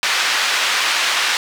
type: band-pass noise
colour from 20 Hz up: pink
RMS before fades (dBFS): -18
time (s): 0.03-1.37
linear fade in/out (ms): 0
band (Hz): 1400 to 4900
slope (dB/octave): 12
effects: none